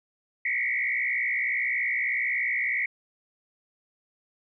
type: tone with frequency modulation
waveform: sine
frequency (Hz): 2098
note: C7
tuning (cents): +4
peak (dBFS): -24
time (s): 0.45-2.86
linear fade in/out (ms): 5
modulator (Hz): 61.6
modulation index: 2.9
effects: none